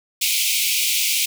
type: high-pass noise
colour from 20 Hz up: pink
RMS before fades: -20 dBFS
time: 0.21-1.26 s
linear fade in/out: 10 ms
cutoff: 2200 Hz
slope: 96 dB/octave
effects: none

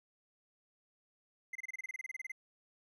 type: tone bursts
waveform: triangle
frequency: 2068 Hz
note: C7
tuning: 21 cents flat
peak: -37 dBFS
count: 16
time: 1.53-2.319 s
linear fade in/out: 5 ms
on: 24 ms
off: 27 ms
effects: none

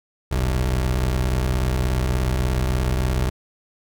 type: tone pair together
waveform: 25% pulse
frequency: 40.16 / 63.5 Hz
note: E1 / B1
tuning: -44 / +49 cents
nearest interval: minor sixth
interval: 793 cents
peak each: -23 / -16 dBFS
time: 0.31-3.3 s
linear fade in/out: 10 ms
effects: none

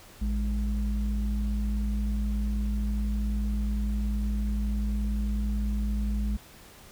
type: tone pair together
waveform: sine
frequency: 55.67 / 207.7 Hz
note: A1 / G#3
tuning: +21 / 0 cents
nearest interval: octave + major seventh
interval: 2279 cents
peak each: -25 / -31 dBFS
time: 0.21-6.37 s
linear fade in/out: 10 ms
effects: tanh soft clip ceiling -19 dBFS + pink hiss -51 dBFS RMS until 6.91 s

